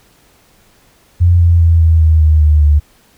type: tone with pitch steps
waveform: sine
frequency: 87.31 / 85.27 / 83.27 / 81.32 / 79.42 / 77.56 / 75.74 / 73.97 Hz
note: F2 / F2 / E2 / E2 / D#2 / D#2 / D#2 / D2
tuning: 0 / -41 / +18 / -23 / +36 / -5 / -46 / +13 cents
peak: -5 dBFS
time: 1.2-2.8 s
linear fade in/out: 20 ms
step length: 200 ms
effects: pink hiss -50 dBFS RMS until 3.17 s